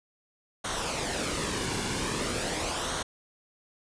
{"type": "noise with flanger", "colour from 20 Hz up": "pink", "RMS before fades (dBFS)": -31, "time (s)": [0.64, 3.03], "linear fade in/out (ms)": 10, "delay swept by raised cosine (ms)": [0.4, 1.6], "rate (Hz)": 0.43, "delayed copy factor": -0.5, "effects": ["resampled to 22050 Hz"]}